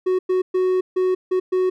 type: tone bursts at uneven times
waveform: triangle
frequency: 370 Hz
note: F#4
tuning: in tune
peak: -14 dBFS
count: 6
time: 0.06-0.19 / 0.29-0.42 / 0.54-0.81 / 0.96-1.15 / 1.31-1.4 / 1.52-1.7 s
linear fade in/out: 10 ms
effects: none